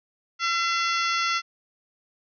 harmonic tone with a mistuned harmonic, 678 Hz, E5, 49 cents sharp, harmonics 2 / 3 / 4 / 5 / 6 / 7 / 8 / 9, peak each -25 / -29 / -31 / -33 / -35 / -36 / -37 / -38 dBFS, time 0.39-1.42 s, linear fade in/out 50 ms, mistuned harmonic 6, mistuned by +75 cents, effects none

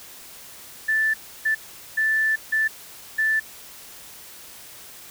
sine tone bursts at uneven times, 1760 Hz, A6, in tune, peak -18 dBFS, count 5, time 0.88-1.14 / 1.45-1.55 / 1.97-2.36 / 2.52-2.68 / 3.18-3.4 s, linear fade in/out 10 ms, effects white hiss -43 dBFS RMS until 5.1 s

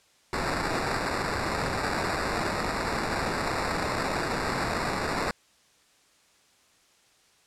violet noise with sample-and-hold, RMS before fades -29 dBFS, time 0.33-5.31 s, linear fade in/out 0 ms, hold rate 3150 Hz, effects white hiss -62 dBFS RMS until 7.46 s + low-pass 8000 Hz 12 dB/octave

